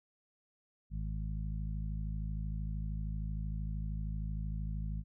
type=harmonic tone; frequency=53 Hz; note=G#1; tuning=36 cents sharp; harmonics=1 / 2 / 3 / 4; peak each=-36 / -43 / -42 / -49 dBFS; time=0.9-5.04 s; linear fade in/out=50 ms; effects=none